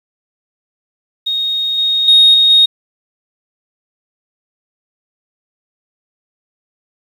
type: tone with level steps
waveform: sine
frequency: 3729 Hz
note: A#7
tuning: in tune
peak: -14 / -11 / -3 / -6 / -4 dBFS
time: 1.26-2.66 s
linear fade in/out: 10 ms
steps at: 1.78 / 2.08 / 2.34 / 2.5 s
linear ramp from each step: 2 ms
effects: tanh soft clip ceiling 0 dBFS + 7-bit